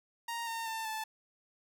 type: tone with pitch steps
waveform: sawtooth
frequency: 932.3 / 913.1 / 894.3 / 875.9 Hz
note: A#5 / A#5 / A5 / A5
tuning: 0 / -36 / +28 / -8 cents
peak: -32 dBFS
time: 0.28-1.04 s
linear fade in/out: 5 ms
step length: 190 ms
effects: none